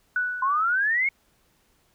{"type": "tone with exponential decay", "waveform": "sine", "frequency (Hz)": 1480, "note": "F#6", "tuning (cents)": 0, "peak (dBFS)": -20, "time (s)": [0.16, 1.08], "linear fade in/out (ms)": 2, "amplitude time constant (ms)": 200}
{"type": "exponential sweep", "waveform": "sine", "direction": "up", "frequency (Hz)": [1031, 2217], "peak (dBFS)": -20, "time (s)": [0.42, 1.09], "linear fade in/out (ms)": 5}
{"effects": ["pink hiss -65 dBFS RMS until 1.94 s"]}